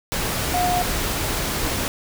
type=tone in noise; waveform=sine; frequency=717 Hz; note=F5; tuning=45 cents sharp; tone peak=-19 dBFS; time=0.54-0.82 s; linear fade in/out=0 ms; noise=pink; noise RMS=-24 dBFS; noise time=0.12-1.88 s; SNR=+2 dB; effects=none